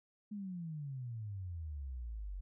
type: exponential sweep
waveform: sine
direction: down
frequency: 213.2 to 45.03 Hz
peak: -40 dBFS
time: 0.31-2.41 s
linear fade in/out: 10 ms
effects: none